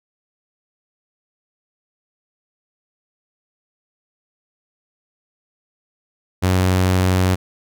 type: tone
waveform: sawtooth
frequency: 92.5 Hz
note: F#2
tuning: in tune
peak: -10 dBFS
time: 6.42-7.36 s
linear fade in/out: 20 ms
effects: none